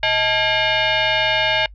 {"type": "tone with frequency modulation", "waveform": "sine", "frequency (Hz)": 630, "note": "D#5", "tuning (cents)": 21, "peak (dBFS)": -15, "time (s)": [0.03, 1.66], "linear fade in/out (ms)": 2, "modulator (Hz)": 754, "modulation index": 4, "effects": ["noise-tail reverb RT60 0.1 s tail -26 dB re dry", "added 50 Hz sine -38 dBFS peak until 1.74 s"]}